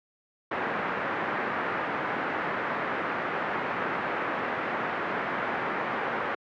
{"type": "low-pass noise", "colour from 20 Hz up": "white", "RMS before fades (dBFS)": -30, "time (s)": [0.51, 6.35], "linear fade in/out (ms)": 5, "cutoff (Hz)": 1800, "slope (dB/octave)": 24, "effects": ["high-pass 200 Hz 12 dB/octave"]}